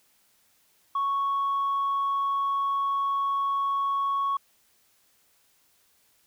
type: tone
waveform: sine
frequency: 1108.7 Hz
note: C#6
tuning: in tune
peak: -22 dBFS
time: 0.95-4.37 s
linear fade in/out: 5 ms
effects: tanh soft clip ceiling -21 dBFS + white hiss -65 dBFS RMS until 6.26 s